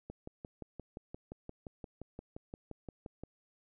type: click train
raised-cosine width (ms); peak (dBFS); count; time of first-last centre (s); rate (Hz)
2; -30; 19; 0.1-3.236; 5.74
effects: none